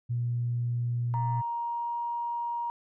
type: tone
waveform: sine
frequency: 120 Hz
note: B2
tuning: 49 cents flat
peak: -26 dBFS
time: 0.09-1.42 s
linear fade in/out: 20 ms
type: tone with pitch glide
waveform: sine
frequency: 936 to 944.7 Hz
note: A#5 to A#5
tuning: +7 to +23 cents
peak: -29 dBFS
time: 1.14-2.7 s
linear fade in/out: 0 ms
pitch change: +16 cents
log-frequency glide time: 1.28-1.97 s
effects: tanh soft clip ceiling -19 dBFS